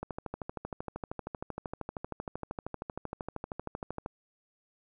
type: click train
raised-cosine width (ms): 1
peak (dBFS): -22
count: 53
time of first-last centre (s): 0.03-4.061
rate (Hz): 12.9
effects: none